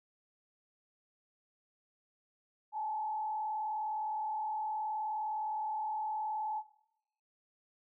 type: tone with frequency modulation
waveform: sine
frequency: 860 Hz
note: A5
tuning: 40 cents flat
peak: -34 dBFS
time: 2.72-6.63 s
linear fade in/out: 50 ms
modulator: 39.3 Hz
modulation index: 0.7
effects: noise-tail reverb RT60 0.9 s tail -22 dB re dry